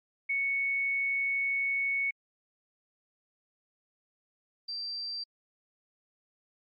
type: tone pair in turn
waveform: sine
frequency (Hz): 2217 / 4698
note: C#7 / D8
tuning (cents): 0 / 0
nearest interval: octave + minor second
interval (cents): 1300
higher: second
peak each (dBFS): -27 / -34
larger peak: first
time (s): 0.29-2.11 / 4.68-5.24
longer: first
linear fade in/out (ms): 10
effects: AAC 48 kbps